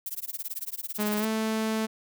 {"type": "noise with tremolo", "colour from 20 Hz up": "violet", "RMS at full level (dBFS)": -32, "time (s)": [0.06, 1.25], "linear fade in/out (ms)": 2, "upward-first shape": "sine", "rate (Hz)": 18, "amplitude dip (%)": 100}
{"type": "tone with pitch glide", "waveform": "sawtooth", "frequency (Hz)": [210, 219.9], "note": ["G#3", "A3"], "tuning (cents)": [19, -1], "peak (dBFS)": -22, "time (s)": [0.98, 1.87], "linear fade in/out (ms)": 20, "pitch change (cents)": 80, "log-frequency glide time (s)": [1.19, 1.25]}
{"effects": []}